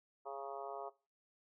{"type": "harmonic tone with a mistuned harmonic", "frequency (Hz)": 138.1, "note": "C#3", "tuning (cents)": -6, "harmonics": [3, 4, 5, 6, 7, 8, 9], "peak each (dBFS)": [-49, -50, -47, -52, -50, -53, -55], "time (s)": [0.25, 0.9], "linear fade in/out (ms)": 20, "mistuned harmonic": 7, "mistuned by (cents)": -29, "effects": ["noise-tail reverb RT60 0.3 s tail -18 dB re dry"]}